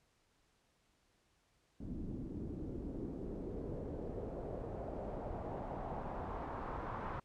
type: noise with low-pass filter sweep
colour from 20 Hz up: pink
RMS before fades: -43 dBFS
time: 1.8-7.2 s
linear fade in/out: 5 ms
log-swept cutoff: 250 to 1200 Hz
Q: 2.1
effects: pink hiss -75 dBFS RMS until 7.24 s + low-pass 9000 Hz 12 dB/octave